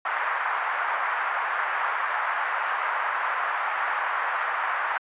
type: band-pass noise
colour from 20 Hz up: pink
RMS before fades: -27 dBFS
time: 0.05-4.98 s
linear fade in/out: 5 ms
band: 890 to 1800 Hz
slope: 24 dB/octave
effects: resampled to 8000 Hz